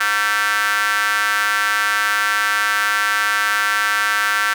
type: tone with high-pass filter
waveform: square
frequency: 103.9 Hz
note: G#2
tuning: 1 cent sharp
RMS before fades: -18 dBFS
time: 0-4.54 s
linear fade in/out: 10 ms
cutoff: 1500 Hz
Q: 4.5
effects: none